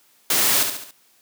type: noise with echo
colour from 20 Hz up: white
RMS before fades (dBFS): -19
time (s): 0.3-0.63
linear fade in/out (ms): 2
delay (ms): 70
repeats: 4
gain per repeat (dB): -6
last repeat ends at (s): 0.91
effects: white hiss -58 dBFS RMS until 1.21 s + high-pass 150 Hz 12 dB/octave